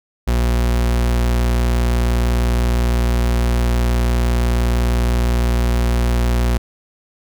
40% pulse tone, 59.6 Hz, A#1, 39 cents sharp, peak -13 dBFS, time 0.27-6.58 s, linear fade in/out 10 ms, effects none

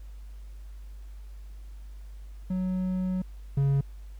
triangle tone pair in turn, 185 / 138.59 Hz, F#3 / C#3, 0 / 0 cents, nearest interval perfect fourth, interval 500 cents, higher first, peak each -24 / -19 dBFS, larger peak second, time 2.5-3.22 / 3.57-3.81 s, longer first, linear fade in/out 5 ms, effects added 50 Hz sine -40 dBFS peak until 4.19 s + pink hiss -63 dBFS RMS until 4.19 s

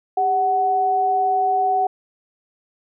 sine tone pair together, 399.4 / 747 Hz, G4 / F#5, +32 / +16 cents, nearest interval major seventh, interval 1084 cents, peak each -26 / -16 dBFS, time 0.17-1.87 s, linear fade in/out 5 ms, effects none

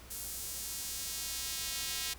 square tone with high-pass filter sweep, 146.6 Hz, D3, 3 cents flat, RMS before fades -39 dBFS, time 0.1-2.14 s, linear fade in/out 10 ms, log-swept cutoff 8800 to 3400 Hz, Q 0.81, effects added 60 Hz sine -54 dBFS peak until 2.18 s + pink hiss -54 dBFS RMS until 2.18 s

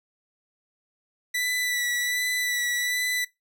sawtooth tone with vibrato, 1971 Hz, B6, 4 cents flat, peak -21 dBFS, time 1.34-3.25 s, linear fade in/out 10 ms, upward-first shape sine, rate 1.3 Hz, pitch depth 22 cents each way, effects noise-tail reverb RT60 0.2 s tail -21 dB re dry

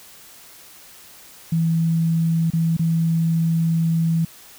sine tone with dropouts, 164.4 Hz, E3, 4 cents flat, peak -16 dBFS, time 1.52-4.25 s, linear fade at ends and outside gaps 5 ms, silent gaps 2.503-2.534 / 2.768-2.793 s, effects white hiss -45 dBFS RMS until 4.58 s

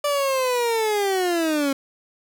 30% pulse linear sweep, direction down, 587.3 to 270 Hz, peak -17 dBFS, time 0.04-1.73 s, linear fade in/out 5 ms, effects none

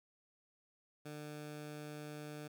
15% pulse tone, 150 Hz, D3, 37 cents sharp, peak -39 dBFS, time 1.05-2.48 s, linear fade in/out 10 ms, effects none

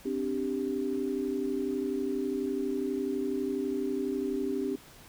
sine chord, C suspended second, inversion none, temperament equal, 261.6 / 293.7 / 392 Hz, C4 / D4 / G4, 0 / 0 / 0 cents, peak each -33 / -34 / -32 dBFS, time 0.05-4.76 s, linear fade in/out 10 ms, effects pink hiss -53 dBFS RMS until 5.08 s

